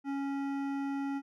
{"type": "tone with hard clipping", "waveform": "triangle", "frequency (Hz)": 277.2, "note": "C#4", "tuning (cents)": 0, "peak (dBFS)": -34, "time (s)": [0.04, 1.22], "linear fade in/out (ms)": 50, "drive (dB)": 17, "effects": []}